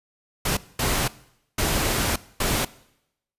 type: noise bursts at uneven times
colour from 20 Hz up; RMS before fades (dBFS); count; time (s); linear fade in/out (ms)
pink; -23; 4; 0.45-0.57 / 0.79-1.08 / 1.58-2.16 / 2.4-2.65; 5
effects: noise-tail reverb RT60 0.8 s tail -20 dB re dry + resampled to 32000 Hz